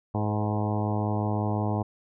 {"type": "harmonic tone with a mistuned harmonic", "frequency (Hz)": 105.5, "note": "G#2", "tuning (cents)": 28, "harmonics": [1, 2, 3, 4, 5, 6, 7, 8, 9, 10], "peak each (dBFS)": [-27, -31, -34, -37, -39, -37, -36, -37, -39, -43], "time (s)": [0.14, 1.83], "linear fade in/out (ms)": 10, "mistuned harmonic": 5, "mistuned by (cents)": -28, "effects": []}